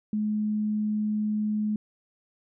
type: tone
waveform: sine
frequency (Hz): 212.2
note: G#3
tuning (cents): +38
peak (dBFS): -24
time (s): 0.13-1.76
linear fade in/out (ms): 2
effects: none